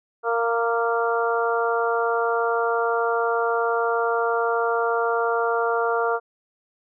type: harmonic tone with a mistuned harmonic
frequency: 231.6 Hz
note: A#3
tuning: 11 cents flat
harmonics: 2 / 3 / 4 / 5 / 6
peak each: -23 / -26 / -29 / -28 / -27 dBFS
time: 0.23-6.2 s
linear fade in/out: 50 ms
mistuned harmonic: 5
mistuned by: +21 cents
effects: none